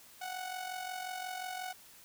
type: tone with amplitude modulation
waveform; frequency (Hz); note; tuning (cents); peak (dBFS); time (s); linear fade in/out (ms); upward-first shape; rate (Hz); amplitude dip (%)
sawtooth; 740; F#5; 0; -32; 0.21-1.73; 10; sine; 45.6; 60
effects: white hiss -57 dBFS RMS until 2.04 s